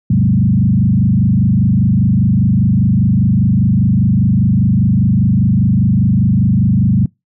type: tone with frequency modulation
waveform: sine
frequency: 155.56 Hz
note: D#3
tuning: in tune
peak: -8 dBFS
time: 0.1-7.06 s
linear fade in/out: 5 ms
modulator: 25 Hz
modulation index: 2.4
effects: noise-tail reverb RT60 0.2 s tail -25 dB re dry